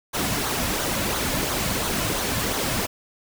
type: noise with flanger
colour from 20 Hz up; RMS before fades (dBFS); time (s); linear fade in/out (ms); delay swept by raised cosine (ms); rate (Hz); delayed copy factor
pink; -25; 0.13-2.87; 20; 0.38 to 2.58; 2.9; -0.5
effects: none